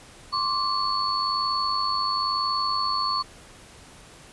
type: tone cluster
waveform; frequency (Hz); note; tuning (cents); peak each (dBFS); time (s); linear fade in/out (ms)
sine; 1058 / 1159 / 4428; C6 / D6 / C#8; +19 / -23 / -3; -27; 0.32-3.23; 20
effects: pink hiss -48 dBFS RMS until 4.32 s + resampled to 24000 Hz